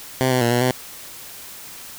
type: tone with pitch steps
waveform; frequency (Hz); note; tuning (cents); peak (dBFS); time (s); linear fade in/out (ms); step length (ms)
10% pulse; 129.8 / 127.1 / 118.3 / 121.6 / 127; C3 / C3 / A#2 / B2 / B2; -13 / -50 / +26 / -26 / +49; -8; 0.21-0.71; 0; 100
effects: white hiss -38 dBFS RMS until 1.98 s

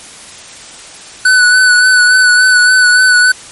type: tone with vibrato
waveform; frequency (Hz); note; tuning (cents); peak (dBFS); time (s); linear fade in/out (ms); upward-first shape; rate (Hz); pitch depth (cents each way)
square; 1492; F#6; +14; -5; 1.25-3.32; 5; sine; 3.5; 26
effects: white hiss -32 dBFS RMS until 3.51 s + MP3 48 kbps

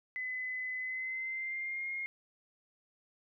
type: tone with pitch glide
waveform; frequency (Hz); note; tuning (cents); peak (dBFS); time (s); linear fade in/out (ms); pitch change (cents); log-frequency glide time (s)
sine; 2018 to 2138; B6 to C7; +37 to +37; -35; 0.16-2.06; 0; +100; 0.78-1.9
effects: none

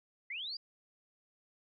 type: linear sweep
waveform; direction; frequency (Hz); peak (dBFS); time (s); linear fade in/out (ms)
sine; up; 1963 to 4900; -38; 0.3-0.57; 5
effects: none

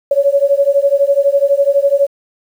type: beating tone pair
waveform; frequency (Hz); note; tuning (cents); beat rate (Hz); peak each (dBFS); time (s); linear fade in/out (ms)
sine; 554.4 / 566.4; C#5 / C#5; 0 / +37; 12; -12; 0.11-2.07; 5
effects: 7-bit

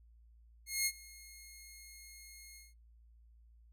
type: tone with ADSR envelope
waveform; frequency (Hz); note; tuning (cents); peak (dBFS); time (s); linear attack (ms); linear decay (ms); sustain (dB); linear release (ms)
10% pulse; 2151; C7; +47; -21; 0.66-2.74; 200; 55; -23; 180
effects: noise-tail reverb RT60 0.2 s tail -19 dB re dry + added 57 Hz sine -59 dBFS peak until 3.72 s

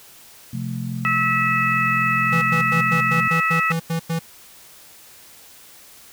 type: chord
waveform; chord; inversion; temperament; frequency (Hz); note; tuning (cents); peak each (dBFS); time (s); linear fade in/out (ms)
sine; F major; second; just; 130.96 / 174.61 / 218.3; C3 / F3 / A3; +2 / 0 / -13; -27 / -31 / -29; 0.53-3.28; 5
type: harmonic tone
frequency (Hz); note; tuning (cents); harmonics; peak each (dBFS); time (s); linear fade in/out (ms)
649; E5; -27; 2 / 3 / 4; -20 / -22 / -23; 1.05-3.72; 0
type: tone bursts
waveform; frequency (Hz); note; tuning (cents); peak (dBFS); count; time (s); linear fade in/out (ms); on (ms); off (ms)
square; 164.81; E3; 0; -21; 10; 2.32-4.193; 10; 100; 97
effects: white hiss -46 dBFS RMS until 6.12 s

